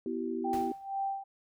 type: chord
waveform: sine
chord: E minor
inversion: second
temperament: equal with one note detuned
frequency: 246.9 / 329.6 / 384.4 Hz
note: B3 / E4 / G4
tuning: 0 / 0 / -34 cents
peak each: -36 dBFS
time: 0.06-0.72 s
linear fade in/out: 2 ms
type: tone with tremolo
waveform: sine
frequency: 784 Hz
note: G5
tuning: in tune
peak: -29 dBFS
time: 0.44-1.24 s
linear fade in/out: 10 ms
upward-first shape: sine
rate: 2.1 Hz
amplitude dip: 85%
type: noise with exponential decay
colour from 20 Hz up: pink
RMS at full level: -43 dBFS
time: 0.53-0.92 s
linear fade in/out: 2 ms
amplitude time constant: 84 ms
effects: none